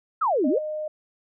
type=exponential two-way sweep; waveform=sine; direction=down then up; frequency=1399 to 242.4 to 626 Hz; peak=-19 dBFS; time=0.21-0.59 s; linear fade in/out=10 ms; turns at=0.48 s
type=tone; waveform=sine; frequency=613 Hz; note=D#5; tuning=26 cents flat; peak=-27 dBFS; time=0.44-0.88 s; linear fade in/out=5 ms
effects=none